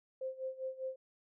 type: tone with tremolo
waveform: sine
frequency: 523.3 Hz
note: C5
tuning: in tune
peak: -35 dBFS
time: 0.21-0.96 s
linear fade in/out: 5 ms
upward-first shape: sine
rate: 5 Hz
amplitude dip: 85%
effects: none